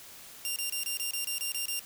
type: tone bursts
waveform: 10% pulse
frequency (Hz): 2785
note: F7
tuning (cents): -5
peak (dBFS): -22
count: 10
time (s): 0.45-1.793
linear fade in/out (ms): 0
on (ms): 110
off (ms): 27
effects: white hiss -49 dBFS RMS until 1.85 s